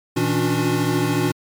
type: tone cluster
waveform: square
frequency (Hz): 119.1 / 161.6 / 281 / 294.7 / 361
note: A#2 / E3 / C#4 / D4 / F#4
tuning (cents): +38 / -34 / +24 / +6 / -43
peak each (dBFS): -25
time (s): 0.16-1.32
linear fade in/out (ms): 10
effects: MP3 96 kbps